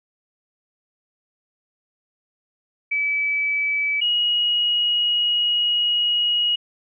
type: tone pair in turn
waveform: sine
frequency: 2298 / 2895 Hz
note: D7 / F#7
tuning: -38 / -38 cents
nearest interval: major third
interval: 400 cents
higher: second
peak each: -19 / -17 dBFS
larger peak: second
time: 2.91-4.01 / 4.01-6.56 s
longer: second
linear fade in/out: 10 ms
effects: none